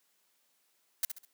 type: noise with echo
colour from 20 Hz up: blue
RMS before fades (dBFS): -29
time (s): 1.03-1.05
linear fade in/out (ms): 2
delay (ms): 67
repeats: 3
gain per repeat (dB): -9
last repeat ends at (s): 1.251
effects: white hiss -73 dBFS RMS until 1.33 s + high-pass 200 Hz 12 dB/octave